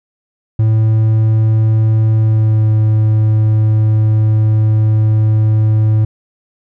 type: tone with pitch glide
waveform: triangle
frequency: 110 to 108.49 Hz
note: A2 to A2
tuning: 0 to -24 cents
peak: -6 dBFS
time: 0.59-6.05 s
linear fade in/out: 5 ms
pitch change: -24 cents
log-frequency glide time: 2.15-2.69 s
effects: none